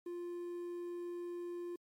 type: tone with quantisation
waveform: triangle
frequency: 349.2 Hz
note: F4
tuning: in tune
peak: -38 dBFS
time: 0.06-1.76 s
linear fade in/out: 5 ms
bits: 11
effects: MP3 64 kbps